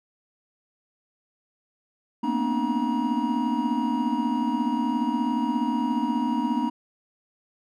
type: tone cluster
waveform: triangle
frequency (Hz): 227.9 / 242.6 / 259.4 / 299.9 / 953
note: A#3 / B3 / C4 / D4 / A#5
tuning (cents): -39 / -31 / -15 / +36 / +38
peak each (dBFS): -27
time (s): 2.23-6.7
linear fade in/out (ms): 10
effects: none